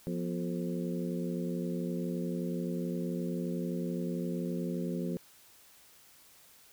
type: harmonic tone with a mistuned harmonic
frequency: 87.7 Hz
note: F2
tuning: 8 cents sharp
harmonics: 2 / 3 / 4 / 5 / 6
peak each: -34 / -38 / -40 / -42 / -44 dBFS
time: 0.07-5.17 s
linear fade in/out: 0 ms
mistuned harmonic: 3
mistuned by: -110 cents
effects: white hiss -59 dBFS RMS until 6.72 s